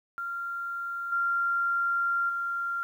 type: tone with level steps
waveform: sine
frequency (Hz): 1385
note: F6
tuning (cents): -15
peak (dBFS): -31 / -24 / -28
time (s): 0.18-2.83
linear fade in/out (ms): 0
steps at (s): 1.12 / 2.29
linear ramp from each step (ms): 5
effects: 10-bit